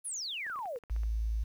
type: exponential sweep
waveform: sine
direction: down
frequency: 11175 to 443.2 Hz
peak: -35 dBFS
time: 0.04-0.79 s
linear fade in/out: 20 ms
type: clicks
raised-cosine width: 0.5 ms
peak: -37 dBFS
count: 10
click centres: 0.466 / 0.499 / 0.559 / 0.59 / 0.657 / 0.76 / 0.837 / 0.898 / 0.963 / 1.034 s
type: tone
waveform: sine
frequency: 55 Hz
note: A1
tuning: in tune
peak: -29 dBFS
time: 0.9-1.44 s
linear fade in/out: 10 ms
effects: 10-bit